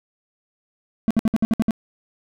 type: tone bursts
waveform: triangle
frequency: 222 Hz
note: A3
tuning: 16 cents sharp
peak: -12 dBFS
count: 8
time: 1.08-1.708 s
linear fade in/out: 0 ms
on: 26 ms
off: 60 ms
effects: none